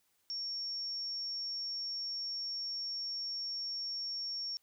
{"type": "tone", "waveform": "sine", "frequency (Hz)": 5500, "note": "F8", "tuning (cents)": -27, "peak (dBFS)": -36, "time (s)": [0.3, 4.57], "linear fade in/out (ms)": 0, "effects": ["white hiss -75 dBFS RMS until 4.62 s"]}